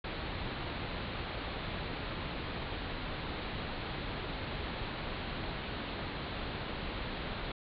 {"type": "low-pass noise", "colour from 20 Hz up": "pink", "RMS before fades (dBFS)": -39, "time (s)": [0.04, 7.52], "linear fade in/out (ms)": 5, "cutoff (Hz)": 4300, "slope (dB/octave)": 96, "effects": []}